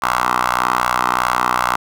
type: ring-modulated tone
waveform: 10% pulse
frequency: 61.74 Hz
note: B1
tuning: in tune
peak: -4 dBFS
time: 0.02-1.76 s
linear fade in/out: 5 ms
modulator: 1110 Hz
effects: none